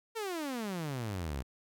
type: exponential sweep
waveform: sawtooth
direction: down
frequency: 466.2 to 61.74 Hz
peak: -31 dBFS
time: 0.15-1.43 s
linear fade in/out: 20 ms
effects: none